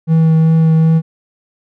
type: tone with vibrato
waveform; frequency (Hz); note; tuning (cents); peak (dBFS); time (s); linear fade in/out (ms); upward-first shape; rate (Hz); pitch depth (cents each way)
triangle; 161; E3; -41; -5; 0.07-1.02; 50; triangle; 2.6; 12
effects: none